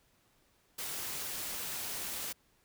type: noise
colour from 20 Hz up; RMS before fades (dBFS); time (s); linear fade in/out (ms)
white; -39; 0.78-2.33; 10
effects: pink hiss -70 dBFS RMS until 2.64 s